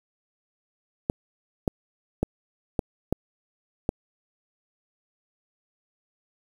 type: clicks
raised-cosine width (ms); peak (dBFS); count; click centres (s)
2; -9; 6; 1.099 / 1.678 / 2.23 / 2.792 / 3.126 / 3.891
effects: 7-bit